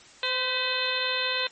harmonic tone with a mistuned harmonic, 512 Hz, C5, 38 cents flat, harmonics 1 / 2 / 3 / 4 / 5 / 6 / 7 / 8, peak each -34 / -35 / -33 / -35 / -31 / -35 / -31 / -32 dBFS, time 0.23-1.47 s, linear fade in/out 2 ms, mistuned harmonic 4, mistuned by -65 cents, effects white hiss -51 dBFS RMS until 1.51 s + MP3 32 kbps

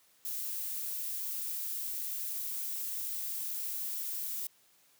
violet noise, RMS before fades -37 dBFS, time 0.25-4.47 s, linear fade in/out 2 ms, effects white hiss -66 dBFS RMS until 4.99 s + high-pass 100 Hz 12 dB/octave

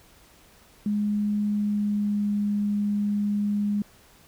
sine tone with pitch glide, 207.7 to 205.7 Hz, G#3 to G#3, 0 to -16 cents, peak -22 dBFS, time 0.86-3.82 s, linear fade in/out 2 ms, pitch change -16 cents, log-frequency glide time 1.43-2.36 s, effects pink hiss -55 dBFS RMS until 4.27 s

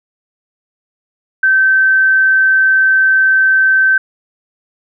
sine tone, 1546 Hz, G6, 24 cents flat, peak -7 dBFS, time 1.43-3.98 s, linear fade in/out 5 ms, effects none

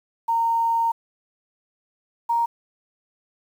sine tone pair in turn, 920 / 933.4 Hz, A#5 / A#5, -23 / +2 cents, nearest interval unison, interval 25 cents, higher second, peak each -18 dBFS, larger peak neither, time 0.28-0.92 / 2.29-2.46 s, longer first, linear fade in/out 10 ms, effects 8-bit

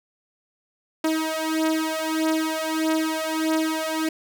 sawtooth beating tone pair, 316.5 / 318.1 Hz, D#4 / D#4, +30 / +38 cents, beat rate 1.6 Hz, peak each -21 dBFS, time 1.04-4.09 s, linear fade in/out 5 ms, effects none

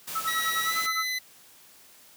white noise, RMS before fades -36 dBFS, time 0.07-0.87 s, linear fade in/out 10 ms
sine tone with tremolo, 1304 Hz, E6, 19 cents flat, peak -25 dBFS, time 0.15-1.05 s, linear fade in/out 5 ms, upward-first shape sine, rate 9.8 Hz, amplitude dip 95%
25% pulse tone with pitch glide, 1923 to 2015 Hz, B6 to B6, -47 to +34 cents, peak -24 dBFS, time 0.27-1.19 s, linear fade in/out 10 ms, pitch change +81 cents, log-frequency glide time 0.62-0.77 s
effects white hiss -54 dBFS RMS until 2.16 s + high-pass 80 Hz 12 dB/octave

